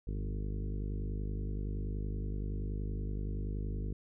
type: harmonic tone with a mistuned harmonic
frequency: 50.6 Hz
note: G#1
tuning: 44 cents flat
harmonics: 1 / 2 / 3 / 4 / 5 / 6 / 7 / 8 / 9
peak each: -35 / -41 / -45 / -47 / -49 / -51 / -52 / -53 / -54 dBFS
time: 0.07-3.93 s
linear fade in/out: 5 ms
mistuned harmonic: 3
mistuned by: +29 cents
effects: none